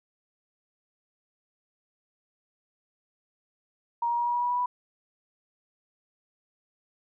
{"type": "tone with pitch steps", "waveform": "sine", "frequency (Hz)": [942, 948, 954, 960.1, 966.2, 972.4, 978.6, 984.8], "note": ["A#5", "A#5", "A#5", "B5", "B5", "B5", "B5", "B5"], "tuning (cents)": [18, 29, 40, -49, -38, -27, -16, -5], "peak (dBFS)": -24, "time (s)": [4.02, 4.66], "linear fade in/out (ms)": 5, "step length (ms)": 80, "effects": []}